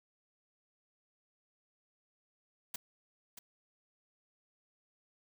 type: noise with echo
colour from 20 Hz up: white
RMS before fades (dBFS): -39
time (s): 2.74-2.76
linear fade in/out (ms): 5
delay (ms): 630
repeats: 1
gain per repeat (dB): -10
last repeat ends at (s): 3.39
effects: none